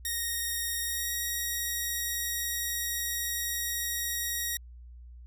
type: tone with pitch glide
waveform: 5% pulse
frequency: 1864.7 to 1890.7 Hz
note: A#6 to A#6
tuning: 0 to +24 cents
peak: -20 dBFS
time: 0.05-4.57 s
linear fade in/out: 2 ms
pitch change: +24 cents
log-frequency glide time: 0.83-1.12 s
effects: added 60 Hz sine -45 dBFS peak until 5.26 s